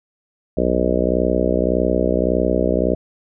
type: harmonic tone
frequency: 61.74 Hz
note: B1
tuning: in tune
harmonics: 1 / 3 / 4 / 5 / 6 / 7 / 8 / 9 / 10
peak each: -24 / -24 / -24 / -24 / -24 / -24 / -24 / -24 / -24 dBFS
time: 0.57-2.95 s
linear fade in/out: 5 ms
effects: none